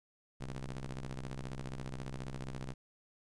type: ring-modulated tone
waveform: sawtooth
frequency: 64 Hz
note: C2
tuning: 38 cents flat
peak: -33 dBFS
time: 0.4-2.74 s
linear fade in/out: 10 ms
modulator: 71.3 Hz
effects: resampled to 22050 Hz + 12-bit